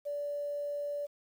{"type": "tone", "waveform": "sine", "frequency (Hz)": 579, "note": "D5", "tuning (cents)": -25, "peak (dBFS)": -33, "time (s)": [0.05, 1.07], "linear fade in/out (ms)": 20, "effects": ["10-bit"]}